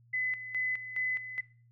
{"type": "tone with tremolo", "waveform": "sine", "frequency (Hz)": 2016, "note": "B6", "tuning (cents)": 35, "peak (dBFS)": -29, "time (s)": [0.13, 1.41], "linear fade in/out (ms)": 10, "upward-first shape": "square", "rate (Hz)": 2.4, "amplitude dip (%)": 70, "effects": ["noise-tail reverb RT60 0.4 s tail -19 dB re dry", "added 118 Hz sine -59 dBFS peak until 1.71 s"]}